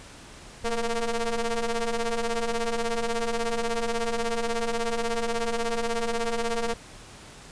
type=ring-modulated tone; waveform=sawtooth; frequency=230.8 Hz; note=A#3; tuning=17 cents flat; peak=-18 dBFS; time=0.64-6.74 s; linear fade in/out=5 ms; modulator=239 Hz; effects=pink hiss -46 dBFS RMS until 7.51 s + resampled to 22050 Hz